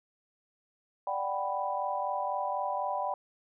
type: chord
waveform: sine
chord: G major seventh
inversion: second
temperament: equal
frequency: 587.3 / 740 / 784 / 987.8 Hz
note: D5 / F#5 / G5 / B5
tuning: 0 / 0 / 0 / 0 cents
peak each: -36 / -37 / -34 / -34 dBFS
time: 1.07-3.14 s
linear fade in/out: 2 ms
effects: none